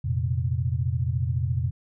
sine chord, F suspended fourth, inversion none, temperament equal, 87.31 / 116.54 / 130.81 Hz, F2 / Bb2 / C3, 0 / 0 / 0 cents, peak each -27 dBFS, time 0.04-1.71 s, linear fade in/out 10 ms, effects none

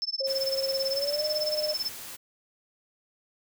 sine tone with tremolo, 5274 Hz, E8, in tune, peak -25 dBFS, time 0.02-1.89 s, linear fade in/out 0 ms, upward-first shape sine, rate 18 Hz, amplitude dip 100%
sine tone with pitch glide, 538 to 607.4 Hz, C5 to D#5, +48 to -42 cents, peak -28 dBFS, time 0.2-1.74 s, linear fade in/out 10 ms, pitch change +210 cents, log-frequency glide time 0.9-1.23 s
white noise, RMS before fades -41 dBFS, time 0.26-2.17 s, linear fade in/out 20 ms
effects none

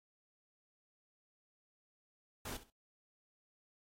pink noise with echo, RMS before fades -44 dBFS, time 2.45-2.57 s, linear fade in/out 5 ms, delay 66 ms, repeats 2, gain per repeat -14 dB, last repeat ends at 2.702 s, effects AAC 48 kbps

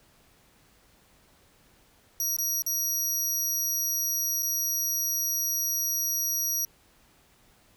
25% pulse tone with dropouts, 5760 Hz, F#8, 47 cents flat, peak -21 dBFS, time 2.2-6.65 s, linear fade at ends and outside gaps 1 ms, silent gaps 2.366-2.386 / 2.621-2.664 / 4.424-4.43 s, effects pink hiss -61 dBFS RMS until 7.76 s

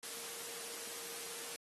sine tone in noise, 466.2 Hz, A#4, in tune, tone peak -56 dBFS, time 0.03-1.56 s, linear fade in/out 0 ms, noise white, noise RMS -45 dBFS, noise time 0.03-1.56 s, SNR -14 dB, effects high-pass 200 Hz 12 dB/octave + AAC 32 kbps

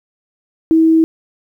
sine tone, 322.9 Hz, E4, 36 cents flat, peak -7 dBFS, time 0.71-1.04 s, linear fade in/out 0 ms, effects 8-bit

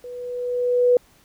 sine tone with level ramp, 491.7 Hz, B4, 8 cents flat, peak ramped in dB -33 to -11 dBFS, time 0.04-0.97 s, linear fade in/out 2 ms, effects pink hiss -56 dBFS RMS until 1.24 s

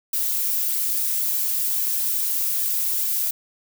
violet noise with flanger, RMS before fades -23 dBFS, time 0.13-3.31 s, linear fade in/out 5 ms, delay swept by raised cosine 1.4 to 4.2 ms, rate 2.4 Hz, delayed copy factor -0.55, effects none

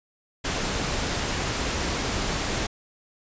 pink noise, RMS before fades -27 dBFS, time 0.44-2.67 s, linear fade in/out 10 ms, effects resampled to 16000 Hz

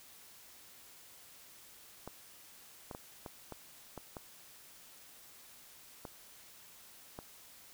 clicks, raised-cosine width 1 ms, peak -29 dBFS, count 9, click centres 2.076 / 2.912 / 2.949 / 3.262 / 3.523 / 3.977 / 4.168 / 6.052 / 7.189 s, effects white hiss -57 dBFS RMS until 7.73 s

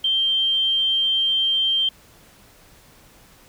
sine tone, 3152 Hz, G7, 9 cents sharp, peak -17 dBFS, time 0.04-1.89 s, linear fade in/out 5 ms, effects pink hiss -51 dBFS RMS until 3.48 s

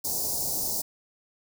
white band-stop noise, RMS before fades -29 dBFS, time 0.04-0.82 s, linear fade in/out 10 ms, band 880 to 4600 Hz, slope 48 dB/octave, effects none

